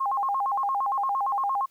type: tone with vibrato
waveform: sine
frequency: 930 Hz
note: A#5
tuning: 4 cents flat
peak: -23 dBFS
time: 0-1.66 s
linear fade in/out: 10 ms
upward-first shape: square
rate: 8.7 Hz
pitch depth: 250 cents each way
effects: white hiss -65 dBFS RMS until 1.7 s